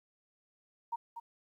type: tone with echo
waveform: sine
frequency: 932.3 Hz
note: A#5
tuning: in tune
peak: -32 dBFS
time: 0.92-0.96 s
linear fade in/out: 10 ms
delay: 240 ms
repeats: 1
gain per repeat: -8 dB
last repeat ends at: 1.2 s
effects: 12-bit